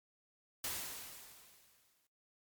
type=noise with exponential decay; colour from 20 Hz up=white; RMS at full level=-38 dBFS; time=0.64-2.07 s; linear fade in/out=2 ms; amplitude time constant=310 ms; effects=noise-tail reverb RT60 0.2 s tail -18 dB re dry + MP3 96 kbps